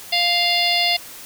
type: harmonic tone with a mistuned harmonic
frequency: 698.5 Hz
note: F5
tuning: in tune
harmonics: 1 / 3 / 4 / 5 / 6 / 7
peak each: -23 / -23 / -23 / -23 / -23 / -23 dBFS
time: 0.12-0.97 s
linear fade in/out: 10 ms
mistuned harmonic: 6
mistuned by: +39 cents
effects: white hiss -38 dBFS RMS until 1.25 s